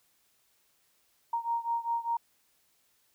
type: beating tone pair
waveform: sine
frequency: 930 / 935 Hz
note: A#5 / A#5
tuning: -4 / +5 cents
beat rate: 5 Hz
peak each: -31 / -33 dBFS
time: 1.33-2.17 s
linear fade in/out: 5 ms
effects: white hiss -70 dBFS RMS until 3.14 s